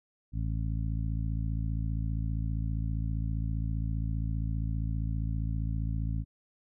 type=harmonic tone; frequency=55.1 Hz; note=A1; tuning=3 cents sharp; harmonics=1 / 2 / 3 / 4 / 5; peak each=-31 / -33 / -38 / -44 / -45 dBFS; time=0.32-6.25 s; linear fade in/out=50 ms; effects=none